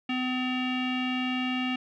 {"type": "tone with low-pass filter", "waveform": "square", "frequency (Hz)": 254.2, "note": "C4", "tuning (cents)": -50, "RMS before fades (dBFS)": -29, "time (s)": [0.09, 1.76], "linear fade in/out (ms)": 5, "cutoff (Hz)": 2700, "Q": 6.4, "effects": []}